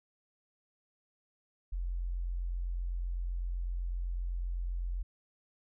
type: tone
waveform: sine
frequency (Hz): 43.93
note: F1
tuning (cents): +11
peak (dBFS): -32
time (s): 1.72-5.03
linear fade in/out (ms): 10
effects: none